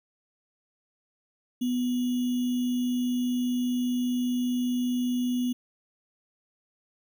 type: tone with sample-and-hold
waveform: sine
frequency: 247.5 Hz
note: B3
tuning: 4 cents sharp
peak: -24 dBFS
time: 1.61-5.53 s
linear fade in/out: 10 ms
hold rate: 3150 Hz
effects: none